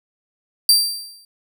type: tone with exponential decay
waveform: sawtooth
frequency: 4699 Hz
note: D8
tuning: in tune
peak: -5 dBFS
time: 0.69-1.25 s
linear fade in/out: 2 ms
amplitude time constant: 120 ms
effects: none